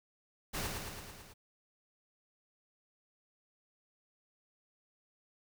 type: noise with echo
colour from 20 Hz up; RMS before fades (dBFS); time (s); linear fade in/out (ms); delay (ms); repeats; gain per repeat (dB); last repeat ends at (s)
pink; -37; 0.53-0.68; 20; 110; 6; -3; 1.34
effects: none